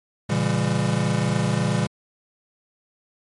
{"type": "chord", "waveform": "square", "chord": "A# diminished seventh", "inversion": "none", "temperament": "just", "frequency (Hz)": [116.54, 139.85, 167.82, 201.4], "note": ["A#2", "C#3", "E3", "G3"], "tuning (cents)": [0, 16, 31, 47], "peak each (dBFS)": -26, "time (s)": [0.29, 1.87], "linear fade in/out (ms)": 10, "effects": ["MP3 48 kbps"]}